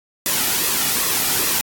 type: noise with flanger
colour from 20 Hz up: white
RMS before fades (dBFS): -19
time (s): 0.26-1.61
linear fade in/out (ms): 0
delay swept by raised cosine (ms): 1.3 to 1.9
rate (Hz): 2.5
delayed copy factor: -0.5
effects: AAC 64 kbps